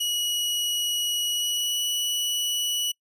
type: tone with pitch glide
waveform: sawtooth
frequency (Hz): 2914 to 2944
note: F#7 to F#7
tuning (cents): -27 to -9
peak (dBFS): -21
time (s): 0-2.92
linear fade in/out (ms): 10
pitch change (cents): +18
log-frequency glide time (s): 1.28-1.8
effects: noise-tail reverb RT60 0.1 s tail -26 dB re dry + resampled to 32000 Hz